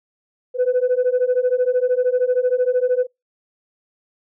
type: beating tone pair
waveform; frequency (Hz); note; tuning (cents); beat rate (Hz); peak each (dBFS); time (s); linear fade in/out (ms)
sine; 493.9 / 506.9; B4 / B4; 0 / +45; 13; -17; 0.54-3.07; 50
effects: noise-tail reverb RT60 0.2 s tail -25 dB re dry + tanh soft clip ceiling -11 dBFS